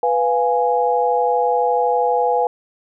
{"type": "chord", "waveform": "sine", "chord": "F diminished", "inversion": "second", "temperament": "equal", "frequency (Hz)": [493.9, 698.5, 830.6], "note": ["Cb5", "F5", "Ab5"], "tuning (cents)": [0, 0, 0], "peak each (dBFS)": [-18, -21, -18], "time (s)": [0.03, 2.47], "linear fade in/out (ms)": 2, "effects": []}